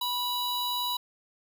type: tone pair together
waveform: square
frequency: 979 / 3916 Hz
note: B5 / B7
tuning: -15 / -15 cents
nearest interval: 2 octaves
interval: 2400 cents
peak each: -32 / -31 dBFS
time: 0.01-0.97 s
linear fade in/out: 5 ms
effects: none